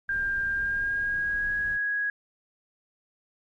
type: noise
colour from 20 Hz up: brown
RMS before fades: -43 dBFS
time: 0.08-1.79 s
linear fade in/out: 50 ms
type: tone with pitch glide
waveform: sine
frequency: 1597 to 1659.1 Hz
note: G6 to G#6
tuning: +32 to -2 cents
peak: -25 dBFS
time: 0.09-2.1 s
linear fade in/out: 2 ms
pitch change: +66 cents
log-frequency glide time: 0.5-1.52 s
effects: none